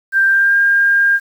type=tone with pitch glide; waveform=sine; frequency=1579 to 1607.5 Hz; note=G6 to G6; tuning=+12 to +43 cents; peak=-9 dBFS; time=0.12-1.2 s; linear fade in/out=50 ms; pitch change=+31 cents; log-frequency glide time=0.3-0.56 s; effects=7-bit